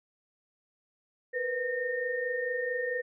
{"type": "tone cluster", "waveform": "sine", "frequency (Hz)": [476.5, 501, 1833], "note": ["A#4", "B4", "A#6"], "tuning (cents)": [38, 25, -30], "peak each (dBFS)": [-37, -32, -33], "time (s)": [1.33, 3.02], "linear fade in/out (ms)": 20, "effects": []}